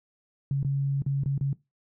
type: tone with dropouts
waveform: sine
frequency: 138.59 Hz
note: C#3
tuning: in tune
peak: -23 dBFS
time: 0.51-1.53 s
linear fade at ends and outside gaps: 2 ms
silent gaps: 0.63-0.647 / 1.021-1.063 / 1.236-1.259 / 1.379-1.41 s
effects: noise-tail reverb RT60 0.2 s tail -19 dB re dry